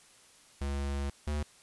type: tone pair in turn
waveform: square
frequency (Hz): 70 / 74.16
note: C#2 / D2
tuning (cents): +18 / +17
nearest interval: minor second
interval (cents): 99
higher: second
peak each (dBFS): -32 / -31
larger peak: second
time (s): 0.61-1.1 / 1.27-1.43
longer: first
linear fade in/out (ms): 5
effects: white hiss -59 dBFS RMS until 1.62 s + resampled to 24000 Hz